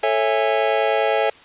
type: chord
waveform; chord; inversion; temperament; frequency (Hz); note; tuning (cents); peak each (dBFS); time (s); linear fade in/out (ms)
square; A major seventh; none; just; 440 / 550 / 660 / 825; A4 / C#5 / E5 / G#5; 0 / -14 / +2 / -12; -23; 0.03-1.3; 5
effects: white hiss -46 dBFS RMS until 1.44 s + resampled to 8000 Hz